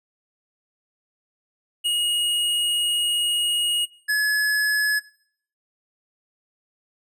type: tone pair in turn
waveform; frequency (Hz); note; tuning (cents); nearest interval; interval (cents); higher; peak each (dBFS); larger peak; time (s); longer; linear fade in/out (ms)
square; 2879 / 1702.3; F#7 / G#6; -48 / +42; major sixth; 910; first; -20 / -19; second; 1.84-3.86 / 4.08-5; first; 20
effects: noise-tail reverb RT60 0.6 s tail -20 dB re dry + resampled to 32000 Hz